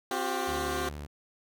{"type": "chord", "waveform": "15% pulse", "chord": "C suspended fourth", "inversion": "none", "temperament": "equal with one note detuned", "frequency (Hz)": [261.6, 358, 392], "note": ["C4", "F4", "G4"], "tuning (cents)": [0, 43, 0], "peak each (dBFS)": [-30, -27, -27], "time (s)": [0.11, 0.89], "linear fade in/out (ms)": 2}
{"type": "tone with vibrato", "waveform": "sawtooth", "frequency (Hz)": 73.42, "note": "D2", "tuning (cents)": 0, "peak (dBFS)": -34, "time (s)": [0.47, 1.07], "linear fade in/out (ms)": 20, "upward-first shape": "sine", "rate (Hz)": 8.6, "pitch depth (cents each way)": 29}
{"effects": []}